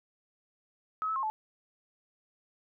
sine tone with pitch steps, 1278 / 1303 / 1071 / 867 Hz, D#6 / E6 / C6 / A5, +46 / -20 / +40 / -26 cents, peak -29 dBFS, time 1.02-1.3 s, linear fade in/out 0 ms, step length 70 ms, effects none

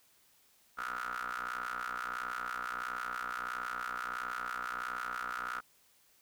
25% pulse ring-modulated tone, 61.5 Hz, B1, 7 cents flat, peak -30 dBFS, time 0.77-5.61 s, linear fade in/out 20 ms, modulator 1350 Hz, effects white hiss -67 dBFS RMS until 6.21 s

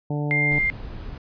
harmonic tone, 147.1 Hz, D3, 3 cents sharp, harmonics 1 / 2 / 3 / 4 / 5 / 6, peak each -24 / -30 / -34 / -36 / -38 / -40 dBFS, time 0.1-0.59 s, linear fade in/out 5 ms
sine tone, 2100 Hz, C7, 6 cents sharp, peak -19 dBFS, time 0.31-0.7 s, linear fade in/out 0 ms
brown noise, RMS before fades -34 dBFS, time 0.51-1.18 s, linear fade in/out 5 ms
effects resampled to 11025 Hz

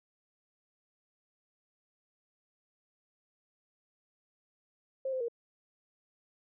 sine tone with pitch steps, 531 / 518 / 470.2 Hz, C5 / C5 / A#4, +25 / -17 / +15 cents, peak -31 dBFS, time 5.05-5.284 s, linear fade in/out 5 ms, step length 78 ms, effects none

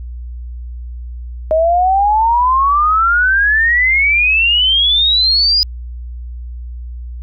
sine exponential sweep, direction up, 622.3 to 4978 Hz, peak -9 dBFS, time 1.51-5.63 s, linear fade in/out 0 ms, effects added 60 Hz sine -24 dBFS peak until 7.22 s

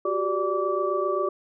sine tone cluster, 366.6 / 394.2 / 587 / 1156 Hz, F#4 / G4 / D5 / D6, -16 / +10 / -1 / -28 cents, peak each -28 dBFS, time 0.05-1.29 s, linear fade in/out 5 ms, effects none

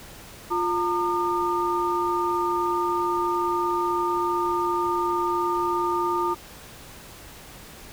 sine tone cluster, 350.8 / 914 / 1210 Hz, F4 / A#5 / D#6, +8 / -34 / -49 cents, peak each -26 dBFS, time 0.5-6.35 s, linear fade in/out 20 ms, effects pink hiss -44 dBFS RMS until 7.92 s

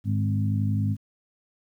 harmonic tone with a mistuned harmonic, 51.91 Hz, G#1, in tune, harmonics 2 / 3 / 4 / 5, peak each -23 / -33 / -29 / -33 dBFS, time 0.04-0.97 s, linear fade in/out 50 ms, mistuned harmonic 3, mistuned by -20 cents, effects 10-bit

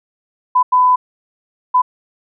sine tone bursts at uneven times, 1002 Hz, B5, 25 cents sharp, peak -8 dBFS, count 3, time 0.55-0.63 / 0.72-0.96 / 1.74-1.82 s, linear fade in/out 10 ms, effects none

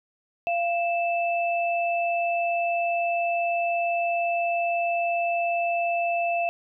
sine tone pair together, 687.2 / 2637 Hz, F5 / E7, -28 / 0 cents, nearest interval octave + major seventh, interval 2328 cents, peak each -23 / -29 dBFS, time 0.47-6.49 s, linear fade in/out 0 ms, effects none

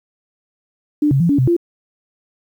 sine tone with pitch steps, 296.9 / 136.4 / 170.5 / 284.5 / 128.4 / 343.9 Hz, D4 / C#3 / F3 / C#4 / C3 / F4, +19 / -28 / -41 / +45 / -32 / -27 cents, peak -11 dBFS, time 1.02-1.566 s, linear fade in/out 5 ms, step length 91 ms, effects 8-bit

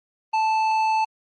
sine tone with tanh clipping, 878 Hz, A5, 4 cents flat, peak -20 dBFS, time 0.33-1.05 s, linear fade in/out 10 ms, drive 10 dB, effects Opus 24 kbps

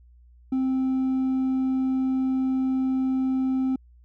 sine tone with hard clipping, 261.9 Hz, C4, 2 cents sharp, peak -22 dBFS, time 0.52-3.76 s, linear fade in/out 5 ms, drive 2 dB, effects added 60 Hz sine -50 dBFS peak until 4.04 s

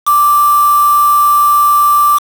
sine tone with quantisation, 1174.7 Hz, D6, in tune, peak -6 dBFS, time 0.06-2.19 s, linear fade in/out 20 ms, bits 3, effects none

